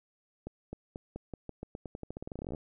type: accelerating click train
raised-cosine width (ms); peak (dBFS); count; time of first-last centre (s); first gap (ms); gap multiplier
2; -26; 26; 0.47-2.548; 260; 0.88
effects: none